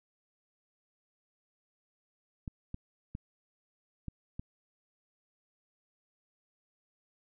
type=clicks; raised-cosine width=5 ms; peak=-26 dBFS; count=5; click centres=2.478 / 2.744 / 3.151 / 4.083 / 4.395 s; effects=none